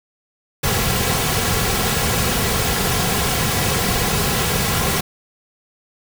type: noise with comb filter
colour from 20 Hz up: pink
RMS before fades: -19 dBFS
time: 0.63-5.01 s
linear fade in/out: 10 ms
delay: 3.3 ms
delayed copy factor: -0.55
effects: none